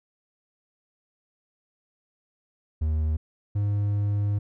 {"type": "tone pair in turn", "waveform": "triangle", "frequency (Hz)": [77.7, 102.41], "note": ["D#2", "G#2"], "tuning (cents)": [-2, -24], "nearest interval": "perfect fourth", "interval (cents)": 478, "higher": "second", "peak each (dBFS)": -20, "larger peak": "neither", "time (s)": [[2.81, 3.17], [3.55, 4.39]], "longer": "second", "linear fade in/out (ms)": 10, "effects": []}